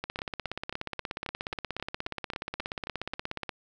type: two click trains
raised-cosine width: 0.3 ms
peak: -17 / -20 dBFS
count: 59 / 12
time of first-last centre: 0.04-3.492 / 0.19-3.139 s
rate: 16.8 / 3.73 Hz
effects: none